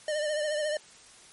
square tone with vibrato, 604 Hz, D5, 48 cents sharp, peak -28 dBFS, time 0.08-0.77 s, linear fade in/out 2 ms, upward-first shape triangle, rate 14 Hz, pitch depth 57 cents each way, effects white hiss -53 dBFS RMS until 1.32 s + MP3 48 kbps

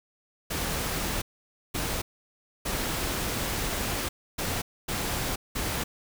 pink noise bursts at uneven times, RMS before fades -30 dBFS, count 6, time 0.5-1.22 / 1.74-2.02 / 2.65-4.09 / 4.38-4.62 / 4.88-5.36 / 5.55-5.84 s, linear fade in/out 10 ms, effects none

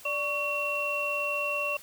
sine tone cluster, 586 / 1121 / 2729 Hz, D5 / C#6 / F7, -4 / +19 / -41 cents, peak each -33 / -35 / -29 dBFS, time 0.05-1.77 s, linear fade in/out 5 ms, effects white hiss -50 dBFS RMS until 1.82 s

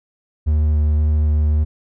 triangle tone with vibrato, 75.8 Hz, D#2, 45 cents flat, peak -11 dBFS, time 0.46-1.65 s, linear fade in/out 20 ms, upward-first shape sine, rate 1.9 Hz, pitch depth 10 cents each way, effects none

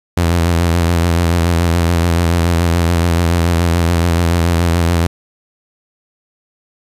sawtooth tone with vibrato, 85.1 Hz, F2, 44 cents flat, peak -7 dBFS, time 0.17-5.07 s, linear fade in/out 5 ms, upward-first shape sine, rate 7 Hz, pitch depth 49 cents each way, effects resampled to 32000 Hz + 7-bit

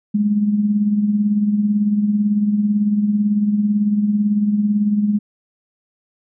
sine tone with tremolo, 207.7 Hz, G#3, in tune, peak -11 dBFS, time 0.14-5.19 s, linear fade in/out 10 ms, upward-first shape triangle, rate 18 Hz, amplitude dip 60%, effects none

